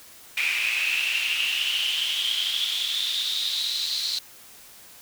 brown noise with high-pass filter sweep, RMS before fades -26 dBFS, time 0.37-4.19 s, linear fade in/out 5 ms, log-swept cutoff 2400 to 4200 Hz, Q 9.4, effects white hiss -48 dBFS RMS until 5.01 s

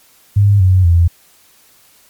sine tone with pitch steps, 101.4 / 92.98 / 85.27 Hz, G#2 / F#2 / F2, -41 / +9 / -41 cents, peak -6 dBFS, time 0.36-1.08 s, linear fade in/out 10 ms, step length 240 ms, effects white hiss -49 dBFS RMS until 2.09 s + MP3 96 kbps

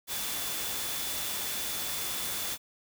sine tone in noise, 3477 Hz, A7, 21 cents flat, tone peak -42 dBFS, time 0.07-2.58 s, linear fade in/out 50 ms, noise white, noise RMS -34 dBFS, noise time 0.07-2.58 s, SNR -11 dB, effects none

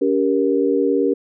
sine chord, G diminished, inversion second, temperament just, 282.2 / 392 / 470.4 Hz, Db4 / G4 / Bb4, +31 / 0 / +16 cents, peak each -19 dBFS, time 0.01-1.14 s, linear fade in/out 10 ms, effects none

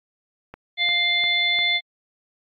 click train, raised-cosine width 0.5 ms, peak -22 dBFS, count 4, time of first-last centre 0.54-1.589 s, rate 2.86 Hz
harmonic tone, 698.5 Hz, F5, in tune, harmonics 1 / 3 / 5 / 6, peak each -33 / -21 / -21 / -33 dBFS, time 0.77-1.81 s, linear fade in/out 50 ms
effects AAC 64 kbps

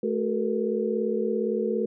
sine tone cluster, 217.3 / 374.7 / 438.5 / 476 Hz, A3 / F#4 / A4 / A#4, -21 / +22 / -6 / +36 cents, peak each -29 dBFS, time 0.03-1.86 s, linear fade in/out 5 ms, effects none

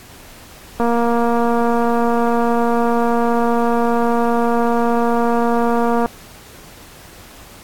click train, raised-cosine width 1 ms, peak -5 dBFS, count 1237, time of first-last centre 0.8-6.06 s, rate 235 Hz, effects pink hiss -41 dBFS RMS until 7.63 s + AAC 64 kbps

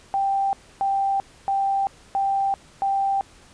sine tone bursts, 786 Hz, G5, 4 cents sharp, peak -19 dBFS, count 5, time 0.14-3.21 s, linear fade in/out 0 ms, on 390 ms, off 280 ms, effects pink hiss -51 dBFS RMS until 3.53 s + resampled to 22050 Hz

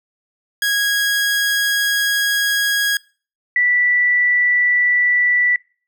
sawtooth / sine tone pair in turn, 1649 / 1964.7 Hz, G#6 / B6, -13 / -10 cents, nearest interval minor third, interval 303 cents, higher second, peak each -12 dBFS, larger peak neither, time 0.62-2.97 / 3.56-5.56 s, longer first, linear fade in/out 2 ms, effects noise-tail reverb RT60 0.4 s tail -24 dB re dry

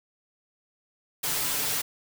white noise with comb filter, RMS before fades -28 dBFS, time 1.23-1.82 s, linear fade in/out 10 ms, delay 6.9 ms, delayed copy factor +0.85, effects none

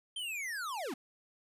square linear sweep, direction down, 3181 to 219.5 Hz, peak -37 dBFS, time 0.16-0.94 s, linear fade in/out 5 ms, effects resampled to 32000 Hz

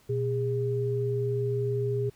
sine tone pair together, 121.34 / 407.9 Hz, B2 / G#4, -30 / -31 cents, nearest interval octave + major sixth, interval 2099 cents, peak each -28 dBFS, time 0.09-2.1 s, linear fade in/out 10 ms, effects pink hiss -61 dBFS RMS until 2.15 s

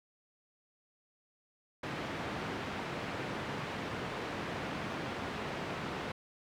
pink band-pass noise, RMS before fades -39 dBFS, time 1.83-6.12 s, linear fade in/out 5 ms, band 130 to 2600 Hz, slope 12 dB/octave, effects none

